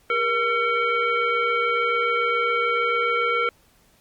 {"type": "tone with frequency modulation", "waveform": "sine", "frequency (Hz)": 1361, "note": "F6", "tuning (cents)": -45, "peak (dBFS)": -19, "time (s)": [0.1, 3.49], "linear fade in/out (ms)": 2, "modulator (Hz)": 885, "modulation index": 1.2, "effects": ["pink hiss -59 dBFS RMS until 4 s", "Opus 48 kbps"]}